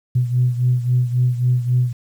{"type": "beating tone pair", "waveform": "sine", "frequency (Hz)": [123.47, 127.17], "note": ["B2", "C3"], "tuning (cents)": [0, -49], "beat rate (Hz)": 3.7, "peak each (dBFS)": [-15, -20], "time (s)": [0.15, 1.93], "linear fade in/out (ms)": 10, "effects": ["tanh soft clip ceiling -7 dBFS", "8-bit"]}